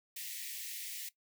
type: high-pass noise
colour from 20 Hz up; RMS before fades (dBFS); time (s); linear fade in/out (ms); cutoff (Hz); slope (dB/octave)
white; -43; 0.16-1.09; 5; 1800; 96
effects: noise-tail reverb RT60 0.1 s tail -17 dB re dry